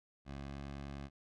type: tone with pitch glide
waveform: 15% pulse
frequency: 69.3 to 69.86 Hz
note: C#2 to C#2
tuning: 0 to +14 cents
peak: -37 dBFS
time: 0.25-1.1 s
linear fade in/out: 50 ms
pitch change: +14 cents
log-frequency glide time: 0.46-0.59 s
effects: low-pass 5000 Hz 12 dB/octave